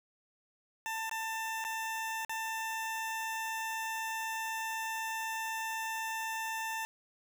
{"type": "tone with dropouts", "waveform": "20% pulse", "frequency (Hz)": 892, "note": "A5", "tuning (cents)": 23, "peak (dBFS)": -30, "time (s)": [0.86, 6.85], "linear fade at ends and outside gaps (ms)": 0, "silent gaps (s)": [[1.095, 1.113], [1.641, 1.649], [2.249, 2.295]], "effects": []}